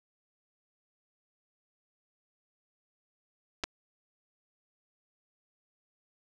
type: clicks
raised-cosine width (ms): 0.2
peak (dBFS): -15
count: 2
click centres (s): 3.637 / 3.64
effects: none